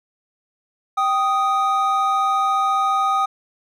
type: tone pair together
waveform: triangle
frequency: 780.4 / 1244.5 Hz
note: G5 / D#6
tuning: -8 / 0 cents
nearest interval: minor sixth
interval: 808 cents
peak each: -19 / -16 dBFS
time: 0.97-3.26 s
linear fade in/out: 10 ms
effects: none